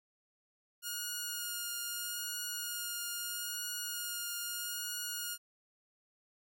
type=tone with vibrato; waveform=5% pulse; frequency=1428 Hz; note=F6; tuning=38 cents sharp; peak=-26 dBFS; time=0.82-5.38 s; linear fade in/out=50 ms; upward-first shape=sine; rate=0.78 Hz; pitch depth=17 cents each way; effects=none